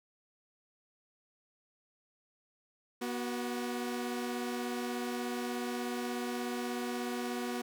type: tone pair together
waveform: sawtooth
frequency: 242.4 / 371.9 Hz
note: B3 / F#4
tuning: -32 / +9 cents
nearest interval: perfect fifth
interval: 741 cents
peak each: -32 / -35 dBFS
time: 3.01-7.62 s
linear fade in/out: 10 ms
effects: none